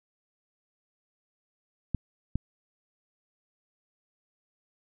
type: clicks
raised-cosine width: 5 ms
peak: -15 dBFS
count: 2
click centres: 1.947 / 2.356 s
effects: none